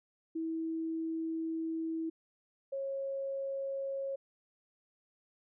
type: tone pair in turn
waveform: sine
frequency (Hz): 324.5 / 545.7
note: E4 / C#5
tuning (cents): -27 / -27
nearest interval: major sixth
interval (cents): 900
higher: second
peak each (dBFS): -33 / -34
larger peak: first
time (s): 0.35-2.1 / 2.72-4.16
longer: first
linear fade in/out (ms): 10
effects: none